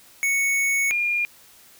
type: tone pair in turn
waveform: square / sine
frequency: 2217 / 2415 Hz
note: C#7 / D7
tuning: 0 / +48 cents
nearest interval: minor second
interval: 148 cents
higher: second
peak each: -20 dBFS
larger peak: neither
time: 0.23-0.91 / 0.91-1.25 s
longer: first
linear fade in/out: 0 ms
effects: white hiss -51 dBFS RMS until 1.79 s